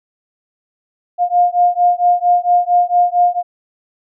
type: beating tone pair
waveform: sine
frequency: 706 / 710.4 Hz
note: F5 / F5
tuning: +19 / +29 cents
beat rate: 4.4 Hz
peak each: -13 dBFS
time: 1.18-3.43 s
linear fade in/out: 50 ms
effects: none